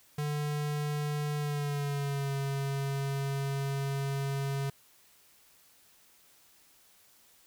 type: tone with pitch glide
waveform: square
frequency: 148 to 138.09 Hz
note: D3 to C#3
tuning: +14 to -6 cents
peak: -31 dBFS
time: 0.18-4.7 s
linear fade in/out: 5 ms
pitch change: -120 cents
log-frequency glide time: 1.37-2.33 s
effects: white hiss -62 dBFS RMS until 7.46 s